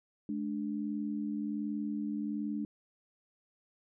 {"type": "tone pair together", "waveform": "sine", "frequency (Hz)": [212.2, 293.5], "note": ["G#3", "D4"], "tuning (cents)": [38, -1], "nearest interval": "tritone", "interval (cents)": 561, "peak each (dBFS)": [-35, -36], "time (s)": [0.29, 2.65], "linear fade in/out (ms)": 2, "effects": []}